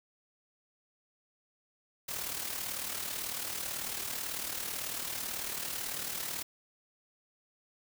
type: noise with amplitude modulation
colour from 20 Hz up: white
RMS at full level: -35 dBFS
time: 2.08-6.43 s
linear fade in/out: 10 ms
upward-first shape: sine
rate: 38.1 Hz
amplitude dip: 55%
effects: none